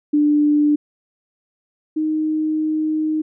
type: tone pair in turn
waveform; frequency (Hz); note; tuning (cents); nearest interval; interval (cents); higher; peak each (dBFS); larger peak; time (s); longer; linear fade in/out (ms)
sine; 296.1 / 310.6; D4 / D#4; +14 / -3; minor second; 83; second; -12 / -17; first; 0.13-0.76 / 1.96-3.22; second; 10
effects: none